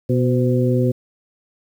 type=harmonic tone with a mistuned harmonic; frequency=123.8 Hz; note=B2; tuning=5 cents sharp; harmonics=1 / 2 / 3 / 4; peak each=-17 / -20 / -22 / -23 dBFS; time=0.09-0.92 s; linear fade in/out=10 ms; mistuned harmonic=4; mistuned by=+52 cents; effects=8-bit